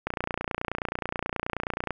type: click train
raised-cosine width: 0.5 ms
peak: -13 dBFS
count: 55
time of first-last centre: 0.07-1.907 s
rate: 29.4 Hz
effects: none